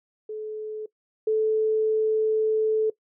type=tone pair in turn; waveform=sine; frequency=430.7 / 436 Hz; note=A4 / A4; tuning=-37 / -16 cents; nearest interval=unison; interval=21 cents; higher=second; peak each=-30 / -19 dBFS; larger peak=second; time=0.29-0.86 / 1.27-2.9 s; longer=second; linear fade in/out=5 ms; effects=noise-tail reverb RT60 0.1 s tail -20 dB re dry